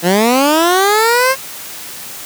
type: linear sweep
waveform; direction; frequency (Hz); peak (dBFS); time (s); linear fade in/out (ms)
15% pulse; up; 164.81 to 540; -3; 0.02-1.36; 50
effects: white hiss -29 dBFS RMS until 2.25 s + high-pass 100 Hz 12 dB/octave